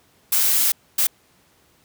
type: noise bursts at uneven times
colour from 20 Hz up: blue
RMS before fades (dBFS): -18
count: 2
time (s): 0.32-0.72 / 0.98-1.07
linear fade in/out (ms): 5
effects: pink hiss -58 dBFS RMS until 1.84 s + high-pass 80 Hz 12 dB/octave